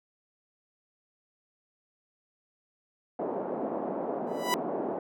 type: band-pass noise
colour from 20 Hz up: white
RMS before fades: -33 dBFS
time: 3.19-4.99 s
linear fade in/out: 2 ms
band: 210 to 730 Hz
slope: 24 dB/octave
type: tone with exponential growth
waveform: sawtooth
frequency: 987.8 Hz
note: B5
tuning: in tune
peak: -19 dBFS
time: 4.27-4.54 s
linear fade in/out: 0 ms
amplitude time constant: 57 ms
effects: none